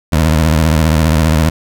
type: tone with vibrato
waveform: 20% pulse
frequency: 79 Hz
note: D#2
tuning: 27 cents sharp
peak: -4 dBFS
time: 0.12-1.5 s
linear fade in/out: 10 ms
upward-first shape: triangle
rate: 15 Hz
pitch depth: 140 cents each way
effects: none